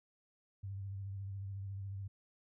sine tone with vibrato, 98.1 Hz, G2, 2 cents sharp, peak -40 dBFS, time 0.63-2.08 s, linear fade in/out 10 ms, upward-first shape triangle, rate 14 Hz, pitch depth 47 cents each way, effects none

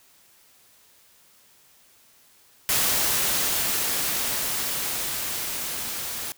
white noise with level ramp, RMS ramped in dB -22 to -32 dBFS, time 2.69-6.32 s, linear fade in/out 0 ms, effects white hiss -57 dBFS RMS until 6.37 s

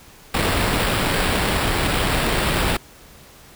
pink noise with sample-and-hold, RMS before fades -20 dBFS, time 0.34-2.77 s, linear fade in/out 5 ms, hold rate 6300 Hz, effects pink hiss -46 dBFS RMS until 3.55 s

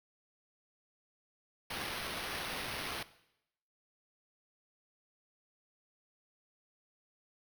white noise with sample-and-hold, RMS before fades -40 dBFS, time 1.7-3.03 s, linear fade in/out 5 ms, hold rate 7350 Hz, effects noise-tail reverb RT60 0.8 s tail -17 dB re dry

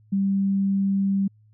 sine tone, 196 Hz, G3, in tune, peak -19 dBFS, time 0.12-1.28 s, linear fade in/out 10 ms, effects added 107 Hz sine -53 dBFS peak until 1.53 s

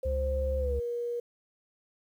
sine tone with pitch glide, 523.3 to 477.1 Hz, C5 to A#4, 0 to +40 cents, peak -30 dBFS, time 0.03-1.2 s, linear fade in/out 5 ms, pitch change -160 cents, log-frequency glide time 0.58-0.76 s
triangle tone with vibrato, 69.3 Hz, C#2, in tune, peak -27 dBFS, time 0.05-0.8 s, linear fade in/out 10 ms, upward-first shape sine, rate 20 Hz, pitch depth 34 cents each way
effects 10-bit

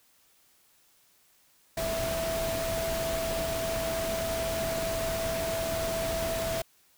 sine tone in noise, 659.3 Hz, E5, in tune, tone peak -30 dBFS, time 1.77-6.62 s, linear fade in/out 5 ms, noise pink, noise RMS -34 dBFS, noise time 1.77-6.62 s, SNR +1 dB, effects white hiss -64 dBFS RMS until 6.97 s

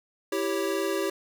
square chord, C# diminished, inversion first, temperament equal, 329.6 / 392 / 554.4 Hz, E4 / G4 / C#5, 0 / 0 / 0 cents, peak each -32 / -29 / -33 dBFS, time 0.32-1.1 s, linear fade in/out 5 ms, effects none

